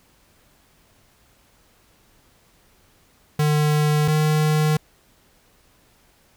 square tone pair in turn, 150.5 / 153.31 Hz, D3 / D#3, +43 / -25 cents, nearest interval unison, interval 32 cents, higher second, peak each -17 dBFS, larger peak neither, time 3.39-4.08 / 4.08-4.77 s, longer neither, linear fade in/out 5 ms, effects pink hiss -58 dBFS RMS until 6.36 s

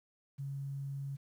sine tone with quantisation, 138.59 Hz, C#3, in tune, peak -37 dBFS, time 0.38-1.17 s, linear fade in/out 20 ms, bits 11, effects none

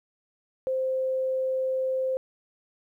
sine tone, 522 Hz, C5, 4 cents flat, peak -24 dBFS, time 0.67-2.17 s, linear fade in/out 0 ms, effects 11-bit

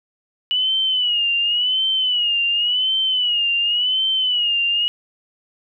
sine tone with vibrato, 2940 Hz, F#7, 12 cents flat, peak -16 dBFS, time 0.51-4.88 s, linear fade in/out 0 ms, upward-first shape sine, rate 0.91 Hz, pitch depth 94 cents each way, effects none

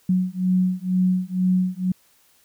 sine beating tone pair, 182.9 / 185 Hz, F#3 / F#3, -20 / 0 cents, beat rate 2.1 Hz, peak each -21 dBFS, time 0.09-1.92 s, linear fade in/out 5 ms, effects white hiss -59 dBFS RMS until 2.44 s

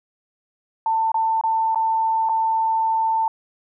sine tone with dropouts, 893 Hz, A5, 25 cents sharp, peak -17 dBFS, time 0.86-3.28 s, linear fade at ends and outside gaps 2 ms, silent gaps 1.118-1.143 / 1.412-1.437 / 1.747-1.757 / 2.289-2.294 s, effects none

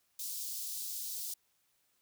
white high-pass noise, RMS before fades -40 dBFS, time 0.19-1.34 s, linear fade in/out 5 ms, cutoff 4200 Hz, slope 24 dB/octave, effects white hiss -75 dBFS RMS until 2.01 s

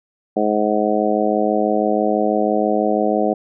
harmonic tone, 106.1 Hz, G#2, 38 cents sharp, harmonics 2 / 3 / 4 / 5 / 6 / 7, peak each -22 / -22 / -22 / -22 / -22 / -22 dBFS, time 0.36-3.34 s, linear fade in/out 10 ms, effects none

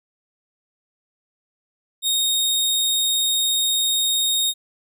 sawtooth tone, 3717 Hz, A#7, 6 cents flat, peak -15 dBFS, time 2.02-4.54 s, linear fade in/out 50 ms, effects none

